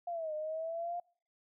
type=exponential two-way sweep; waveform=sine; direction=down then up; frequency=707 to 608 to 705 Hz; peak=-35 dBFS; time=0.07-1 s; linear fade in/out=5 ms; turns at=0.34 s; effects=noise-tail reverb RT60 0.5 s tail -26 dB re dry